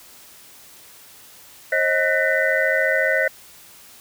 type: tone cluster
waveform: sine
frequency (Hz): 535 / 629 / 1499 / 1828 / 1991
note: C5 / D#5 / F#6 / A#6 / B6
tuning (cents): +38 / +19 / +22 / -34 / +14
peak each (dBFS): -23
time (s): 1.72-3.28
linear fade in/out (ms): 5
effects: white hiss -46 dBFS RMS until 4 s